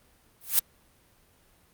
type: noise with exponential growth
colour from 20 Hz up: blue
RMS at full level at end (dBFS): -17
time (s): 0.41-0.59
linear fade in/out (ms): 1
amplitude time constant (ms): 39
effects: pink hiss -62 dBFS RMS until 1.73 s + Opus 32 kbps